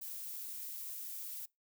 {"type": "noise", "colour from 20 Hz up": "violet", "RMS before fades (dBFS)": -44, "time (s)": [0.01, 1.46], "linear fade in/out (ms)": 10, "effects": ["noise-tail reverb RT60 0.2 s tail -24 dB re dry"]}